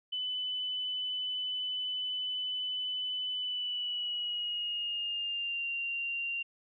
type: tone with pitch glide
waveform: sine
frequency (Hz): 3004 to 2771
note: F#7 to F7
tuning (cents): +26 to -14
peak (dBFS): -32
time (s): 0.12-6.43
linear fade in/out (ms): 10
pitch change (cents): -140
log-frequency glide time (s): 3.35-5.67
effects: none